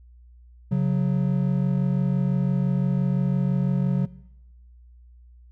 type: tone pair together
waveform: triangle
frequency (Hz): 137.49 / 183.4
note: C#3 / F#3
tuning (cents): -14 / -15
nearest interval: perfect fourth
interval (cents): 499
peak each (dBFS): -20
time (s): 0.71-4.06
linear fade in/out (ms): 10
effects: noise-tail reverb RT60 0.9 s tail -19 dB re dry + added 60 Hz sine -47 dBFS peak until 5.51 s